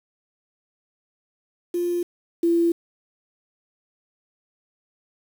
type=tone pair in turn; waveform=sine; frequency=349.2 / 338.7 Hz; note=F4 / E4; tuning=0 / +47 cents; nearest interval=minor second; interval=53 cents; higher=first; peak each=-21 / -16 dBFS; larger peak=second; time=1.74-2.03 / 2.43-2.72 s; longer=neither; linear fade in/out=5 ms; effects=7-bit